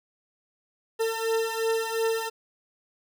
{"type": "beating tone pair", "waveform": "40% pulse", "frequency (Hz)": [449.5, 452.3], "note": ["A4", "A4"], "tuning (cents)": [37, 48], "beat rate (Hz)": 2.8, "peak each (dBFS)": [-26, -28], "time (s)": [0.99, 2.3], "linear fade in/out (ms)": 20, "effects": []}